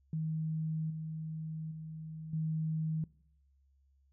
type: tone with level steps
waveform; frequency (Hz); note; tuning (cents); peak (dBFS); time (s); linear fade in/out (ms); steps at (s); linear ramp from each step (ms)
sine; 158.1; D#3; +28; -32 / -37 / -41 / -31; 0.13-3.04; 2; 0.9 / 1.71 / 2.33; 5
effects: noise-tail reverb RT60 0.7 s tail -22 dB re dry + added 68 Hz sine -66 dBFS peak until 4.12 s